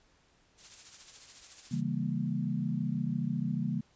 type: noise with tremolo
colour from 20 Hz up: blue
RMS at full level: -44 dBFS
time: 0.57-1.82 s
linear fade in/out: 50 ms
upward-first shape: triangle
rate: 14 Hz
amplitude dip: 55%
type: chord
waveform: sine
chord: C# diminished seventh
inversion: none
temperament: equal with one note detuned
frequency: 138.59 / 164.81 / 198.62 / 233.1 Hz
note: C#3 / E3 / G3 / Bb3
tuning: 0 / 0 / +23 / 0 cents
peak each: -35 dBFS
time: 1.71-3.81 s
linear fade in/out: 10 ms
effects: pink hiss -67 dBFS RMS until 3.95 s + resampled to 16000 Hz